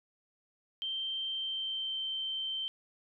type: tone with pitch glide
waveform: sine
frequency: 3136 to 3114 Hz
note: G7 to G7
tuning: 0 to -12 cents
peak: -33 dBFS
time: 0.82-2.68 s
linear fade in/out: 0 ms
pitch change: -12 cents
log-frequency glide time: 1.29-1.99 s
effects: none